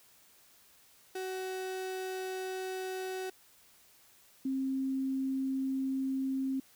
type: tone pair in turn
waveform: 35% pulse / sine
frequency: 375.1 / 266.4 Hz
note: F#4 / C4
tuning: +24 / +31 cents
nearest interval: tritone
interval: 593 cents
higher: first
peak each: -34 / -30 dBFS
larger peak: second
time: 1.15-3.3 / 4.45-6.6 s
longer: neither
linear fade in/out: 5 ms
effects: white hiss -62 dBFS RMS until 6.75 s